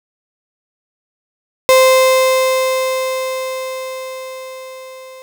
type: tone with level ramp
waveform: 35% pulse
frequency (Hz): 520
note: C5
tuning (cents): -11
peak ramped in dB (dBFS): -4 to -32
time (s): 1.69-5.22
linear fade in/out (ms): 0
effects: none